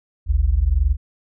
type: tone pair together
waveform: sine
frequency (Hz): 51.95 / 73.42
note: G#1 / D2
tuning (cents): +1 / 0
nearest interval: tritone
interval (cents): 599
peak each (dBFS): -17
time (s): 0.26-0.97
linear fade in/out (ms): 50
effects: none